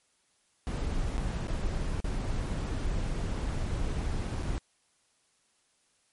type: noise with dropouts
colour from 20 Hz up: brown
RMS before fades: -31 dBFS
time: 0.67-4.58 s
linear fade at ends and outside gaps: 0 ms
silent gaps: 1.171-1.18 / 1.472-1.481 / 2.002-2.044 / 4.424-4.432 s
effects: white hiss -70 dBFS RMS until 6.12 s + MP3 48 kbps